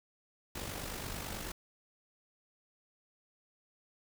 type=noise with amplitude modulation; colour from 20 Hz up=pink; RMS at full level=-39 dBFS; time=0.55-1.52 s; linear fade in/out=5 ms; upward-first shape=sine; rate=49.2 Hz; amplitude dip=50%; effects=none